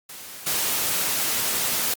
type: noise with level steps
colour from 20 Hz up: white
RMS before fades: -39 / -24 dBFS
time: 0.09-1.94 s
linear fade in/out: 5 ms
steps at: 0.46 s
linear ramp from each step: 10 ms
effects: high-pass 100 Hz 12 dB/octave + Opus 48 kbps